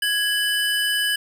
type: tone pair together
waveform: square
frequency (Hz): 1661.2 / 2994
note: G#6 / F#7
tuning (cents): 0 / +20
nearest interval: minor seventh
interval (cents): 1020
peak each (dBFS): -23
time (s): 0.02-1.16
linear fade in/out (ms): 5
effects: none